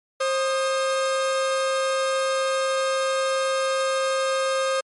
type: tone pair together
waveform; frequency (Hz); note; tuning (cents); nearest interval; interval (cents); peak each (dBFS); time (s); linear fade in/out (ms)
45% pulse; 532 / 1237.1; C5 / D#6; +29 / -10; octave + minor third; 1461; -22 / -27; 0.2-4.81; 10
effects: MP3 48 kbps